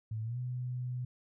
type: tone with pitch glide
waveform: sine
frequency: 110 to 124.91 Hz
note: A2 to B2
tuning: 0 to +20 cents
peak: -34 dBFS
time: 0.11-1.05 s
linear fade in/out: 5 ms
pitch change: +220 cents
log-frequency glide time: 0.23-0.38 s
effects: none